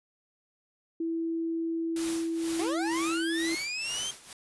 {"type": "tone", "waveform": "sine", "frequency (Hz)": 329.6, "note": "E4", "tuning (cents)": 0, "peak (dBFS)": -28, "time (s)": [1, 3.55], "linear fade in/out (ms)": 5}
{"type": "noise with tremolo", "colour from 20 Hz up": "white", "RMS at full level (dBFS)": -36, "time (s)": [1.96, 4.33], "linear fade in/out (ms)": 2, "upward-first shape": "sine", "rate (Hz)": 2.1, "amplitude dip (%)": 85}
{"type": "linear sweep", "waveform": "25% pulse", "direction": "up", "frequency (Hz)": [329.6, 3193], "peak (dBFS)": -28, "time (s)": [2.59, 4.11], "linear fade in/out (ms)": 5}
{"effects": ["resampled to 24000 Hz"]}